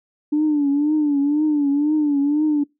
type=tone with vibrato; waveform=sine; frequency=293.7 Hz; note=D4; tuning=in tune; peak=-14 dBFS; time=0.32-2.64 s; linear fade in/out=10 ms; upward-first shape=triangle; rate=2 Hz; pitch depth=98 cents each way; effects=noise-tail reverb RT60 0.2 s tail -23 dB re dry + tanh soft clip ceiling -11 dBFS